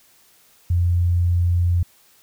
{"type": "tone", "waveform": "sine", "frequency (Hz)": 87.4, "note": "F2", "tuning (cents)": 2, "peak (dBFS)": -15, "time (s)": [0.7, 1.83], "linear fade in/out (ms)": 5, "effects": ["white hiss -55 dBFS RMS until 2.22 s"]}